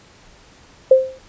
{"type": "tone with exponential decay", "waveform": "sine", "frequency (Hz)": 523.3, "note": "C5", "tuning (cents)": 0, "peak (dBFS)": -3, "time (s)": [0.91, 1.19], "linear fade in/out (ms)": 5, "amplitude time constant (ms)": 59, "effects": ["pink hiss -48 dBFS RMS until 1.28 s", "resampled to 16000 Hz"]}